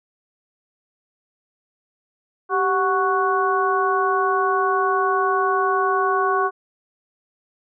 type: harmonic tone with a mistuned harmonic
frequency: 370 Hz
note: F#4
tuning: in tune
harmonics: 1 / 2 / 3 / 4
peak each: -22 / -24 / -20 / -26 dBFS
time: 2.49-6.51 s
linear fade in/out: 50 ms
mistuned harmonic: 1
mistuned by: +87 cents
effects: none